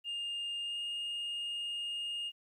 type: tone with pitch glide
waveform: sine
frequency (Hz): 2819 to 2839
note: F7 to F7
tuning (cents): +16 to +28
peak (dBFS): -33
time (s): 0.04-2.32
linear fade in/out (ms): 50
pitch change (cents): +12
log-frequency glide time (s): 0.62-0.79
effects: tanh soft clip ceiling -34 dBFS + 12-bit